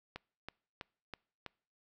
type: click train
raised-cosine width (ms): 0.3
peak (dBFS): -26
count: 5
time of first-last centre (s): 0.16-1.463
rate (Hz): 3.07
effects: noise-tail reverb RT60 0.5 s tail -26 dB re dry